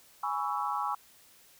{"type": "chord", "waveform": "sine", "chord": "C# minor seventh", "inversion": "second", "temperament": "equal with one note detuned", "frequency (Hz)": [830.6, 987.8, 1122.3, 1318.5], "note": ["G#5", "B5", "C#6", "E6"], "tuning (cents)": [0, 0, 21, 0], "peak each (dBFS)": [-34, -36, -34, -36], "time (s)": [0.23, 0.95], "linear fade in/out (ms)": 5, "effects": ["white hiss -59 dBFS RMS until 1.59 s"]}